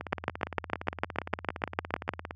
two click trains, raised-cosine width 0.5 ms, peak -20 / -10 dBFS, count 41 / 14, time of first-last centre 0.01-2.309 / 0.13-2.091 s, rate 17.4 / 6.63 Hz, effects added 84 Hz sine -43 dBFS peak until 2.35 s + high-pass 100 Hz 12 dB/octave

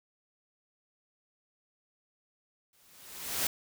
white noise with exponential growth, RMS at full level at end -28 dBFS, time 2.73-3.47 s, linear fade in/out 2 ms, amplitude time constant 160 ms, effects none

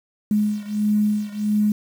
sine beating tone pair, 209.5 / 211 Hz, G#3 / G#3, +15 / +28 cents, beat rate 1.5 Hz, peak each -20 / -22 dBFS, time 0.31-1.72 s, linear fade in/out 2 ms, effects 7-bit

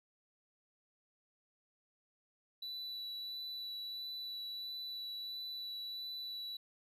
triangle tone with vibrato, 3957 Hz, B7, 3 cents sharp, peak -40 dBFS, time 2.62-6.57 s, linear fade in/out 5 ms, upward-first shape sine, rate 1.5 Hz, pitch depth 10 cents each way, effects none

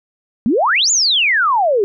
sine exponential two-way sweep, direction up then down, 204.5 to 7280 to 381.9 Hz, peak -11 dBFS, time 0.46-1.84 s, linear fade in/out 0 ms, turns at 0.91 s, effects none

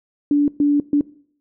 sine tone bursts at uneven times, 289.9 Hz, D4, 22 cents flat, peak -12 dBFS, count 3, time 0.31-0.48 / 0.6-0.8 / 0.93-1.01 s, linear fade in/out 2 ms, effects noise-tail reverb RT60 0.6 s tail -21 dB re dry

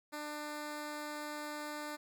10% pulse tone, 298.5 Hz, D4, 28 cents sharp, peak -32 dBFS, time 0.12-1.97 s, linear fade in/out 20 ms, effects none

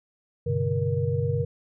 sine tone cluster, 99 / 126.4 / 145.5 / 473.7 Hz, G2 / B2 / D3 / A#4, +18 / +41 / -16 / +28 cents, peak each -28 dBFS, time 0.46-1.45 s, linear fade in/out 10 ms, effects none

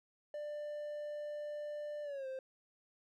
triangle tone with pitch glide, 593 to 525.3 Hz, D5 to C5, +17 to +7 cents, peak -38 dBFS, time 0.34-2.39 s, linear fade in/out 2 ms, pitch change -210 cents, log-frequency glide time 2.03-2.27 s, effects none

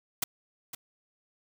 white noise with echo, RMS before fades -28 dBFS, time 0.22-0.24 s, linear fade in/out 5 ms, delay 510 ms, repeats 1, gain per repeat -11 dB, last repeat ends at 0.75 s, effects none

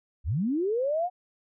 sine linear sweep, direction up, 51.8 to 740 Hz, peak -24 dBFS, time 0.24-1.1 s, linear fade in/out 50 ms, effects none

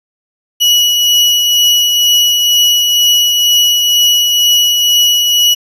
35% pulse tone with tremolo, 2927 Hz, F#7, 19 cents flat, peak -4 dBFS, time 0.6-5.55 s, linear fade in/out 20 ms, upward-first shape triangle, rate 2.1 Hz, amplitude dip 35%, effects resampled to 32000 Hz

